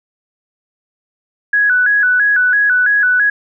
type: tone with vibrato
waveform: sine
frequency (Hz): 1575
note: G6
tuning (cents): +8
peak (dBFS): -9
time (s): 1.53-3.3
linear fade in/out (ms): 5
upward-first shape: square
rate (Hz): 3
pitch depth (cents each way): 98
effects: none